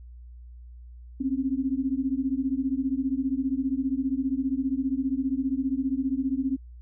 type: beating tone pair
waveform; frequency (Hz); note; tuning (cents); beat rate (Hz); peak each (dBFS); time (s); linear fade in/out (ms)
sine; 258.9 / 273.9; C4 / C#4; -18 / -21; 15; -27; 1.2-6.57; 10
effects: added 60 Hz sine -42 dBFS peak until 6.81 s